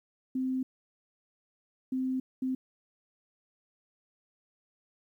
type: tone bursts at uneven times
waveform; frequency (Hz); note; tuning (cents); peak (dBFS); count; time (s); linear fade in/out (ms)
sine; 259.5; C4; -14; -28; 3; 0.35-0.63 / 1.92-2.2 / 2.42-2.55; 5
effects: 11-bit